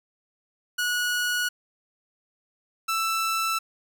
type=tone pair in turn; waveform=sawtooth; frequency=1460 / 1325.8 Hz; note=F#6 / E6; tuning=-24 / +10 cents; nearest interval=major second; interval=166 cents; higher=first; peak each=-20 dBFS; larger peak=neither; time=0.78-1.49 / 2.88-3.59 s; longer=neither; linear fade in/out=10 ms; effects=none